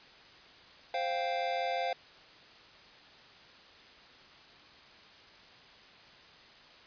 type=chord; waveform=square; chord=C suspended fourth; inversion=none; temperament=equal; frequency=523.3 / 698.5 / 784 Hz; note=C5 / F5 / G5; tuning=0 / 0 / 0 cents; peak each=-37 / -34 / -38 dBFS; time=0.94-1.93 s; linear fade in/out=2 ms; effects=white hiss -55 dBFS RMS until 6.86 s + resampled to 11025 Hz